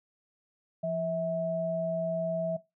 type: tone pair together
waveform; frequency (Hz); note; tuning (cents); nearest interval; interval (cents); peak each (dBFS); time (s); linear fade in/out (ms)
sine; 171.27 / 650; F3 / E5; -33 / -24; octave + major seventh; 2309; -35 / -29; 0.83-2.57; 10
effects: noise-tail reverb RT60 0.2 s tail -17 dB re dry